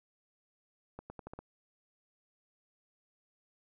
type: accelerating click train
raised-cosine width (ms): 1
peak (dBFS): -30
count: 6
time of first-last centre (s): 0.99-1.39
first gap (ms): 110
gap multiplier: 0.84
effects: none